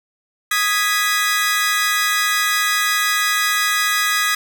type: chord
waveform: sawtooth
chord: G# minor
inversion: second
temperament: equal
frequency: 1244.5 / 1661.2 / 1975.5 Hz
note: D#6 / G#6 / B6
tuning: 0 / 0 / 0 cents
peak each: -17 dBFS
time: 0.51-4.35 s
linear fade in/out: 5 ms
effects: none